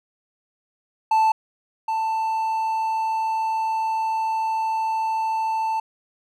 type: tone pair in turn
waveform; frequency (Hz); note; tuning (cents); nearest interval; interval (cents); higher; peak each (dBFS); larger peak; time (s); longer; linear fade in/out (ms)
triangle; 880 / 886.6; A5 / A5; 0 / +13; unison; 13; second; -13 / -19; first; 1.11-1.32 / 1.88-5.8; second; 5
effects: none